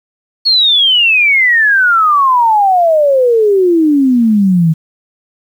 sine exponential sweep, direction down, 4385 to 155.56 Hz, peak -6 dBFS, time 0.45-4.74 s, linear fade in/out 20 ms, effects 7-bit

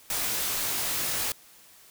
white noise with comb filter, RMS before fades -29 dBFS, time 0.1-1.32 s, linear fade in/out 2 ms, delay 19 ms, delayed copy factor -0.8, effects white hiss -54 dBFS RMS until 1.9 s

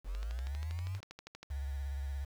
sine linear sweep, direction up, 41.2 to 100 Hz, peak -35 dBFS, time 0.04-1.01 s, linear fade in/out 50 ms
click train, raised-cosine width 0.2 ms, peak -30 dBFS, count 17, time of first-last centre 0.15-1.43 s, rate 12.5 Hz
sine tone with vibrato, 69.3 Hz, C#2, in tune, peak -35 dBFS, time 1.5-2.25 s, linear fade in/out 10 ms, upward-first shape sine, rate 17 Hz, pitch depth 53 cents each way
effects 9-bit

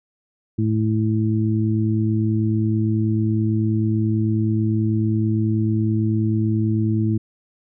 harmonic tone, 109.2 Hz, A2, 13 cents flat, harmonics 1 / 2 / 3, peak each -19 / -22 / -24 dBFS, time 0.58-7.18 s, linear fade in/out 10 ms, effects none

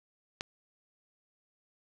click, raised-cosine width 0.2 ms, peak -17 dBFS, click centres 0.409 s, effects none

